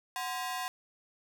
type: ring-modulated tone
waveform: sawtooth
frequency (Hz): 887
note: A5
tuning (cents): +14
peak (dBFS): -27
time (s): 0.16-0.68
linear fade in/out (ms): 0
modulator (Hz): 146
effects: none